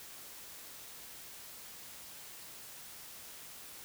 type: silence
effects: white hiss -50 dBFS RMS until 3.84 s